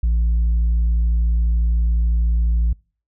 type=tone with tanh clipping; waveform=triangle; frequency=57 Hz; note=A#1; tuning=38 cents flat; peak=-15 dBFS; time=0.03-2.73 s; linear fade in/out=5 ms; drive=7 dB; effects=noise-tail reverb RT60 0.4 s tail -26 dB re dry